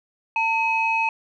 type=tone pair together; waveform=sine; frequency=901 / 2548 Hz; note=A5 / D#7; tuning=+41 / +41 cents; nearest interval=octave + tritone; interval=1800 cents; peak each=-21 dBFS; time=0.36-1.09 s; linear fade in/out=2 ms; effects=tanh soft clip ceiling -11 dBFS